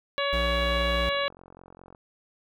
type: harmonic tone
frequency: 563 Hz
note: C#5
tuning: 27 cents sharp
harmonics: 1 / 2 / 3 / 4 / 5 / 6 / 7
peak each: -28 / -31 / -33 / -34 / -35 / -36 / -36 dBFS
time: 0.18-1.28 s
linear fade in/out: 0 ms
type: tone with vibrato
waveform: square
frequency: 60.1 Hz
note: B1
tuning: 46 cents flat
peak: -28 dBFS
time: 0.33-1.09 s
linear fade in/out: 0 ms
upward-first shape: triangle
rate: 11 Hz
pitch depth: 13 cents each way
type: click train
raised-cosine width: 1 ms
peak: -34 dBFS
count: 62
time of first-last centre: 0.59-1.949 s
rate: 44.9 Hz
effects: none